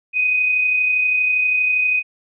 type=tone with amplitude modulation; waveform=sine; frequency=2500 Hz; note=D#7; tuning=8 cents sharp; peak=-13 dBFS; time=0.13-2.03 s; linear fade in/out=50 ms; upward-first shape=sine; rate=32.5 Hz; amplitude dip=35%; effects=none